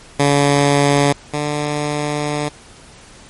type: tone pair in turn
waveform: 10% pulse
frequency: 142.6 / 147.91 Hz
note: C#3 / D3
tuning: +49 / +13 cents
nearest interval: minor second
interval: 64 cents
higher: second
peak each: -3 / -10 dBFS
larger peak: first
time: 0.19-1.13 / 1.33-2.49 s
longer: second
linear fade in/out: 10 ms
effects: pink hiss -42 dBFS RMS until 3.29 s + MP3 48 kbps